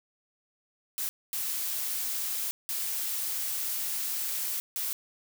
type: noise bursts at uneven times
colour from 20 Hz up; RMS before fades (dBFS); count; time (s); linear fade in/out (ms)
blue; -32; 4; 0.98-1.09 / 1.33-2.51 / 2.69-4.6 / 4.76-4.93; 0
effects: none